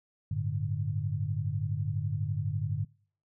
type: chord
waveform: sine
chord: G suspended second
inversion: none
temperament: equal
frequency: 98 / 110 / 146.83 Hz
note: G2 / A2 / D3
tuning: 0 / 0 / 0 cents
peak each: -33 dBFS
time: 0.31-2.85 s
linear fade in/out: 5 ms
effects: noise-tail reverb RT60 0.5 s tail -24 dB re dry